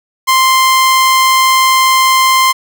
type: tone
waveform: sawtooth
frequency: 1046.5 Hz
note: C6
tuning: in tune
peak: -3 dBFS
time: 0.27-2.53 s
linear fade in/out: 20 ms
effects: none